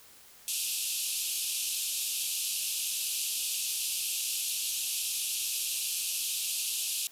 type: band-pass noise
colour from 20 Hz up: white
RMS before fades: -33 dBFS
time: 0.48-7.07 s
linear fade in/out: 0 ms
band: 2500 to 13000 Hz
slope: 96 dB/octave
effects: white hiss -55 dBFS RMS until 7.11 s